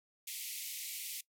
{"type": "band-pass noise", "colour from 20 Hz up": "white", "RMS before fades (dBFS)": -43, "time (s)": [0.27, 1.21], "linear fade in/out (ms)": 5, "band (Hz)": [2000, 16000], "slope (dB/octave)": 96, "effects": ["noise-tail reverb RT60 0.1 s tail -20 dB re dry"]}